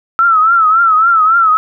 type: tone with vibrato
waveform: sine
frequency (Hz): 1318.5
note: E6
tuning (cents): 0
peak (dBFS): -6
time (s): 0.19-1.57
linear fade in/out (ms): 0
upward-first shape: triangle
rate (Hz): 3.6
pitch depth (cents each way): 110
effects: none